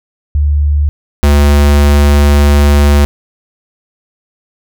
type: tone pair in turn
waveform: sine / square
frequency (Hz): 73.2 / 72.23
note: D2 / D2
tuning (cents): -5 / -28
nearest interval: unison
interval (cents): 23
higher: first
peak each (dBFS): -7 / -5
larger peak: second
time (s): 0.35-0.89 / 1.23-3.05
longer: second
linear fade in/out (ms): 0
effects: none